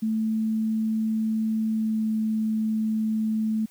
sine tone with pitch glide, 220 to 218.6 Hz, A3 to A3, 0 to -11 cents, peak -22 dBFS, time 0.02-3.66 s, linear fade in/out 10 ms, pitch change -11 cents, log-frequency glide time 1.69-2.09 s, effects white hiss -57 dBFS RMS until 3.7 s

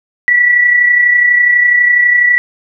sine tone with amplitude modulation, 1951 Hz, B6, 22 cents flat, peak -4 dBFS, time 0.28-2.38 s, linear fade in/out 0 ms, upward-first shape sine, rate 32.1 Hz, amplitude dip 45%, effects none

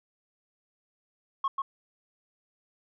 sine tone with echo, 1090 Hz, C#6, 29 cents flat, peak -22 dBFS, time 1.44-1.48 s, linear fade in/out 5 ms, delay 140 ms, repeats 1, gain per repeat -4 dB, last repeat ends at 1.62 s, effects tanh soft clip ceiling -23 dBFS

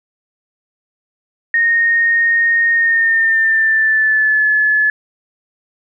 sine tone with pitch glide, 1852 to 1718 Hz, A#6 to A6, -12 to -42 cents, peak -10 dBFS, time 1.54-4.9 s, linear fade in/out 2 ms, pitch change -130 cents, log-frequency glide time 2.72-4.47 s, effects none

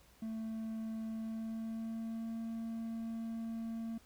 triangle tone with pitch glide, 222.1 to 226.8 Hz, A3 to A#3, +16 to -47 cents, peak -36 dBFS, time 0.22-3.98 s, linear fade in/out 5 ms, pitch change +37 cents, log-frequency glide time 1.13-2.38 s, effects added 60 Hz sine -68 dBFS peak until 4.05 s + pink hiss -65 dBFS RMS until 4.05 s

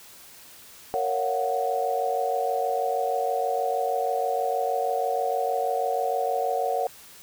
sine chord, Gb major seventh, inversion first, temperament just, 462.5 / 555 / 693.7 / 740 Hz, Bb4 / Db5 / F5 / Gb5, -14 / +2 / -12 / 0 cents, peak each -29 / -29 / -32 / -26 dBFS, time 0.94-6.87 s, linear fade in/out 0 ms, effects white hiss -48 dBFS RMS until 7.22 s

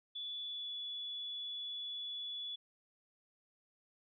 sine tone with pitch glide, 3446 to 3424 Hz, A7 to A7, -37 to -48 cents, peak -40 dBFS, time 0.15-2.56 s, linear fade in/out 10 ms, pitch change -11 cents, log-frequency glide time 0.46-0.72 s, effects none

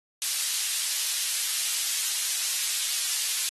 pink high-pass noise, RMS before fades -28 dBFS, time 0.22-3.49 s, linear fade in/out 0 ms, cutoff 3900 Hz, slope 12 dB/octave, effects AAC 32 kbps

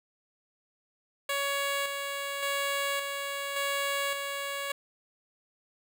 10% pulse tone with tremolo, 560 Hz, C#5, 18 cents sharp, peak -20 dBFS, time 1.29-4.72 s, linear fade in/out 5 ms, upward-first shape square, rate 0.88 Hz, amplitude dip 40%, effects none

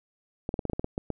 clicks, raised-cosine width 2 ms, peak -16 dBFS, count 10, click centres 0.491 / 0.541 / 0.592 / 0.653 / 0.698 / 0.733 / 0.795 / 0.844 / 0.979 / 1.103 s, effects none

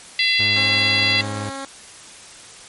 harmonic tone, 677 Hz, E5, 46 cents sharp, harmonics 3 / 4 / 5 / 6 / 7, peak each -20 / -21 / -22 / -23 / -23 dBFS, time 0.19-1.21 s, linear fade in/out 2 ms
sawtooth tone, 104.4 Hz, G#2, 10 cents sharp, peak -22 dBFS, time 0.39-1.5 s, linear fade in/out 10 ms
10% pulse tone with pitch glide, 270 to 272.3 Hz, C#4 to C#4, -45 to -31 cents, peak -20 dBFS, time 0.56-1.65 s, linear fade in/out 2 ms, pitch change +14 cents, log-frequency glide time 0.84-1.11 s
effects white hiss -41 dBFS RMS until 2.68 s + MP3 48 kbps

